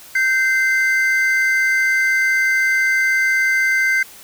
triangle tone pair together, 1561 / 2073 Hz, G6 / C7, -8 / -17 cents, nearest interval perfect fourth, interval 491 cents, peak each -15 dBFS, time 0.15-4.03 s, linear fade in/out 5 ms, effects white hiss -41 dBFS RMS until 4.23 s

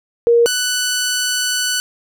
sine / 10% pulse tone pair in turn, 470 / 1489 Hz, A#4 / F#6, +14 / +11 cents, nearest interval octave + minor sixth, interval 1997 cents, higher second, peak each -8 dBFS, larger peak neither, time 0.27-0.46 / 0.46-1.8 s, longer second, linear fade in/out 0 ms, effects none

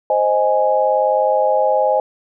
sine chord, Ab major, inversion first, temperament equal, 523.3 / 622.3 / 830.6 Hz, C5 / Eb5 / Ab5, 0 / 0 / 0 cents, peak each -17 dBFS, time 0.1-2 s, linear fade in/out 2 ms, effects none

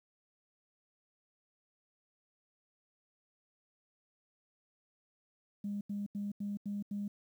sine tone bursts, 203.5 Hz, G#3, 35 cents flat, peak -34 dBFS, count 6, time 5.64-7.08 s, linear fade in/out 5 ms, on 170 ms, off 84 ms, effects tanh soft clip ceiling -30 dBFS + 11-bit

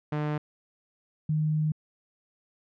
sawtooth / sine tone pair in turn, 150 / 154.13 Hz, D3 / D#3, +37 / -16 cents, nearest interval unison, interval 47 cents, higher second, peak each -23 dBFS, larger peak neither, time 0.12-0.38 / 1.29-1.72 s, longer second, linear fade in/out 5 ms, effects low-pass 2000 Hz 12 dB/octave

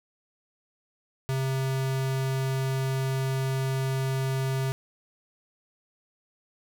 square tone, 133.1 Hz, C3, 30 cents sharp, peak -26 dBFS, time 1.29-4.72 s, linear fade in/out 0 ms, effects none

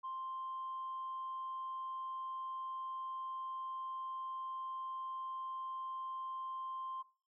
sine tone, 1050 Hz, C6, 6 cents sharp, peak -39 dBFS, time 0.03-7.03 s, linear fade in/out 20 ms, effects noise-tail reverb RT60 0.4 s tail -19 dB re dry + tanh soft clip ceiling -36 dBFS

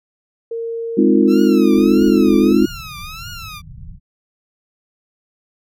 sine tone with pitch glide, 460 to 434.7 Hz, A#4 to A4, -23 to -21 cents, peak -21 dBFS, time 0.51-2.52 s, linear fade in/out 5 ms, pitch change -98 cents, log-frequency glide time 1.18-2.28 s
sine chord, F minor seventh, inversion first, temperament equal, 207.7 / 261.6 / 311.1 / 349.2 Hz, Ab3 / C4 / Eb4 / F4, 0 / 0 / 0 / 0 cents, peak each -15 dBFS, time 0.97-2.66 s, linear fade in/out 10 ms
15% pulse tone with vibrato, 1300 Hz, E6, 24 cents flat, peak -24 dBFS, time 1.27-3.62 s, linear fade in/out 50 ms, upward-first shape triangle, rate 1.6 Hz, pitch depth 190 cents each way
pink low-pass noise, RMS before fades -35 dBFS, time 1.72-4 s, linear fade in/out 50 ms, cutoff 170 Hz, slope 48 dB/octave
effects none

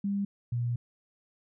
sine tone pair in turn, 200.1 / 119.98 Hz, G3 / B2, +36 / -50 cents, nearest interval major sixth, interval 886 cents, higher first, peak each -27 dBFS, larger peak neither, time 0.04-0.25 / 0.52-0.76 s, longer second, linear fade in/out 5 ms, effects none

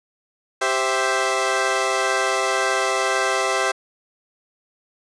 15% pulse chord, C major, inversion second, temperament equal, 392 / 523.3 / 659.3 Hz, G4 / C5 / E5, 0 / 0 / 0 cents, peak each -17 dBFS, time 0.61-3.72 s, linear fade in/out 10 ms, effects resampled to 22050 Hz

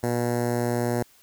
10% pulse tone with notch filter, 120 Hz, B2, 49 cents flat, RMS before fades -25 dBFS, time 0.03-1.03 s, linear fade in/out 5 ms, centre 3100 Hz, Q 0.52, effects white hiss -57 dBFS RMS until 1.22 s

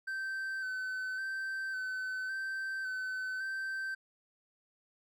triangle tone with vibrato, 1537 Hz, G6, 35 cents flat, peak -33 dBFS, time 0.07-3.95 s, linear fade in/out 10 ms, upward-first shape square, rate 0.9 Hz, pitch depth 20 cents each way, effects none

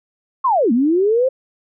sine linear two-way sweep, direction down then up, 1108.7 to 220 to 537 Hz, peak -12 dBFS, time 0.44-1.29 s, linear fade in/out 10 ms, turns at 0.72 s, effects none

